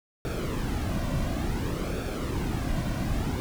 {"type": "noise with flanger", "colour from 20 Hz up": "brown", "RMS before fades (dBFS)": -29, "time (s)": [0.25, 3.4], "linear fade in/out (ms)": 0, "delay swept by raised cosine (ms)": [0.99, 2.39], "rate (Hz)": 0.57, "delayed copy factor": -0.6, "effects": []}